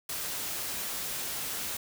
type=noise; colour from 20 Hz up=white; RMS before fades=-35 dBFS; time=0.09-1.77 s; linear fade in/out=5 ms; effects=none